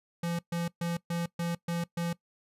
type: tone bursts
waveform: square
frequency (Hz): 170.6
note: F3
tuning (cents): -40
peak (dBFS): -30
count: 7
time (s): 0.23-2.13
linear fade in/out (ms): 5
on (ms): 160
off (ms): 130
effects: noise-tail reverb RT60 0.1 s tail -20 dB re dry + resampled to 32000 Hz